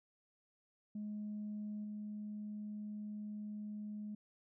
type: tone with level steps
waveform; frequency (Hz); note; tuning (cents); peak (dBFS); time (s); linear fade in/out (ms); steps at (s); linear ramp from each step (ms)
sine; 210; G#3; +19; -39 / -41; 0.95-4.15; 5; 1.84; 5
effects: tanh soft clip ceiling -37 dBFS